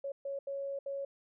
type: tone bursts at uneven times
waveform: sine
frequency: 554.4 Hz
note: C#5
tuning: in tune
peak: -35 dBFS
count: 4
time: 0.04-0.12 / 0.25-0.39 / 0.47-0.79 / 0.86-1.05 s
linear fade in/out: 5 ms
effects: none